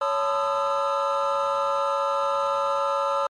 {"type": "tone cluster", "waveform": "triangle", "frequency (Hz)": [559, 882, 1015, 1231, 1329], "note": ["C#5", "A5", "B5", "D#6", "E6"], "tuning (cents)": [14, 4, 47, -19, 14], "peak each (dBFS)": [-23, -28, -28, -26, -26], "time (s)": [0.01, 3.27], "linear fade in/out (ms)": 5, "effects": ["tanh soft clip ceiling -12 dBFS", "MP3 48 kbps"]}